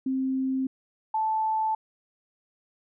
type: tone pair in turn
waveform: sine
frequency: 263.5 / 876.1 Hz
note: C4 / A5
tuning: +12 / -8 cents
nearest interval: octave + major sixth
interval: 2080 cents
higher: second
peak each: -24 / -23 dBFS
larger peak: second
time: 0.06-0.67 / 1.14-1.75 s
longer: neither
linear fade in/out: 5 ms
effects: none